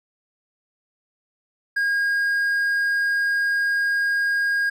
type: tone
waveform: triangle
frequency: 1628 Hz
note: G#6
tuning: 35 cents flat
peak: -17 dBFS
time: 1.76-4.7 s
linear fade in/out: 10 ms
effects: none